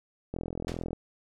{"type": "click train", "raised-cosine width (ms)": 2, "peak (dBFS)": -21, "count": 26, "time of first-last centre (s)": [0.34, 0.931], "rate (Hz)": 42.3}
{"type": "noise with exponential decay", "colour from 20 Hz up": "pink", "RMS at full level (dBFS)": -35, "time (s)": [0.68, 0.84], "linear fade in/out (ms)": 1, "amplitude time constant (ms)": 33}
{"effects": ["low-pass 7000 Hz 12 dB/octave"]}